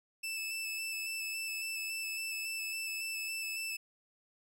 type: tone with vibrato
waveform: sawtooth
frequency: 2635 Hz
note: E7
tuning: 1 cent flat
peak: -33 dBFS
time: 0.23-3.77 s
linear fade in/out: 10 ms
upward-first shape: square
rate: 3.6 Hz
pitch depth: 12 cents each way
effects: none